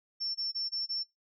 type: tone bursts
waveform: sine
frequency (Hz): 5410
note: E8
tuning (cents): +44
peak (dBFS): -31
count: 5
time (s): 0.2-1.038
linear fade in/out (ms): 20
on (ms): 150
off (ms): 22
effects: noise-tail reverb RT60 0.2 s tail -24 dB re dry